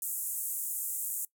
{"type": "band-pass noise", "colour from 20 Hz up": "white", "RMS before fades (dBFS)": -35, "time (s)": [0.02, 1.25], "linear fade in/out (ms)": 2, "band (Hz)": [7300, 16000], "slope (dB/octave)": 48, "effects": ["noise-tail reverb RT60 0.1 s tail -21 dB re dry"]}